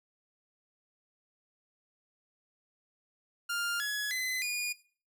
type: tone with pitch steps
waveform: sawtooth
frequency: 1402 / 1686.6 / 2029 / 2441 Hz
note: F6 / G#6 / B6 / D#7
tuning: +6 / +26 / +46 / -34 cents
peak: -28 dBFS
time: 3.49-4.73 s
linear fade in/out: 10 ms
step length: 310 ms
effects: noise-tail reverb RT60 0.4 s tail -17 dB re dry